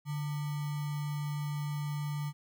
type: tone with sample-and-hold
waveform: sine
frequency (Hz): 146.83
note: D3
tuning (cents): 0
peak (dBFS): -32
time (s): 0.05-2.33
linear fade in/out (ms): 50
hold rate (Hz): 1050
effects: none